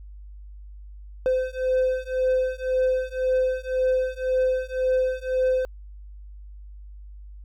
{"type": "beating tone pair", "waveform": "triangle", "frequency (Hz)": [513, 514.9], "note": ["C5", "C5"], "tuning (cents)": [-34, -28], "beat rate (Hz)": 1.9, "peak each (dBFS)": -22, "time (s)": [1.26, 5.65], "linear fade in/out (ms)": 0, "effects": ["added 50 Hz sine -39 dBFS peak until 7.44 s"]}